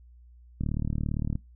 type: click train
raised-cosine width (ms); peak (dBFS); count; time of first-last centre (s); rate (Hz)
5; -17; 29; 0.61-1.355; 37.6
effects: noise-tail reverb RT60 0.2 s tail -23 dB re dry + added 60 Hz sine -50 dBFS peak until 1.55 s